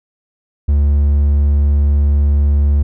triangle tone, 72 Hz, D2, 34 cents flat, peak -7 dBFS, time 0.68-2.83 s, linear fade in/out 10 ms, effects none

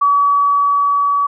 sine tone with level ramp, 1139 Hz, C#6, 47 cents sharp, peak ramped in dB -9 to -12 dBFS, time 0.01-1.27 s, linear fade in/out 10 ms, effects none

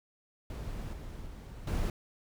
brown noise with level steps, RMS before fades -39 / -43 / -45 / -31 dBFS, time 0.5-1.9 s, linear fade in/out 2 ms, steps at 0.93 / 1.26 / 1.67 s, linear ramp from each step 5 ms, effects none

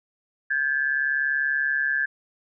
sine tone pair together, 1575 / 1715.4 Hz, G6 / A6, +8 / -44 cents, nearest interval minor second, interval 148 cents, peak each -24 dBFS, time 0.5-2.06 s, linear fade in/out 10 ms, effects none

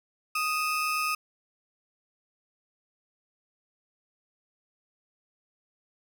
35% pulse tone pair together, 1244.5 / 2637 Hz, D#6 / E7, 0 / 0 cents, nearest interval octave + minor second, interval 1300 cents, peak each -26 / -30 dBFS, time 0.35-1.15 s, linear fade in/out 5 ms, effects none

